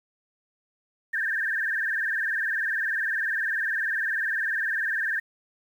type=tone with vibrato; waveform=sine; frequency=1700 Hz; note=G#6; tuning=40 cents sharp; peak=-24 dBFS; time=1.13-5.2 s; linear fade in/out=10 ms; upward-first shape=sine; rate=20 Hz; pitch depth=150 cents each way; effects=9-bit